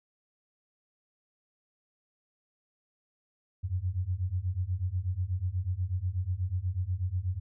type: beating tone pair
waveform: sine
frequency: 87.31 / 95.51 Hz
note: F2 / G2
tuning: 0 / -45 cents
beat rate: 8.2 Hz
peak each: -32 / -31 dBFS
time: 3.63-7.4 s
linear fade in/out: 20 ms
effects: none